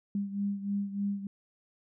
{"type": "beating tone pair", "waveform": "sine", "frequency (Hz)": [200, 203.3], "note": ["G3", "G#3"], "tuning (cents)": [35, -37], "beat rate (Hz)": 3.3, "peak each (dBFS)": [-31, -36], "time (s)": [0.15, 1.27], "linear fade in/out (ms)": 2, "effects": []}